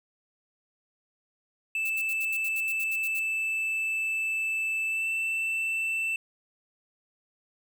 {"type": "tone with pitch glide", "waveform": "triangle", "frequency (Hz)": [2637, 2663], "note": ["E7", "E7"], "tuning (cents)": [0, 17], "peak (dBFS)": -25, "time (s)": [1.75, 6.16], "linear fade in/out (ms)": 2, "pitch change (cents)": 17, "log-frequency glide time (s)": [4.88, 5.08]}
{"type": "noise bursts", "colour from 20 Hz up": "violet", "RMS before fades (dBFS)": -39, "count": 12, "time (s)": [1.85, 3.196], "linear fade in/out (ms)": 5, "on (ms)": 48, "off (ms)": 70}
{"effects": []}